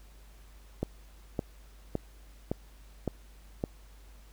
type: click train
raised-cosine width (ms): 2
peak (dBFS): -16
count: 6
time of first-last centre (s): 0.83-3.639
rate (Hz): 1.78
effects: added 50 Hz sine -51 dBFS peak until 4.32 s + pink hiss -61 dBFS RMS until 4.32 s